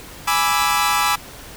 sawtooth chord, E dominant seventh, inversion first, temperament equal, 830.6 / 987.8 / 1174.7 / 1318.5 Hz, G#5 / B5 / D6 / E6, 0 / 0 / 0 / 0 cents, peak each -18 dBFS, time 0.27-1.16 s, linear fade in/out 10 ms, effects pink hiss -38 dBFS RMS until 1.56 s

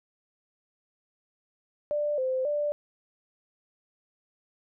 sine tone with pitch steps, 591 / 518 / 589 Hz, D5 / C5 / D5, +11 / -17 / +5 cents, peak -25 dBFS, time 1.91-2.72 s, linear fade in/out 0 ms, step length 270 ms, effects none

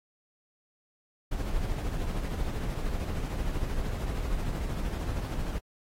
brown noise with tremolo, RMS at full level -29 dBFS, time 1.31-5.59 s, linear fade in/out 10 ms, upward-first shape triangle, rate 13 Hz, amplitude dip 45%, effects AAC 48 kbps

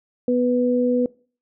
sine tone pair together, 246.9 / 493.9 Hz, B3 / B4, 0 / 0 cents, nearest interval octave, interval 1200 cents, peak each -19 dBFS, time 0.28-1.06 s, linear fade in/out 2 ms, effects noise-tail reverb RT60 0.4 s tail -23 dB re dry

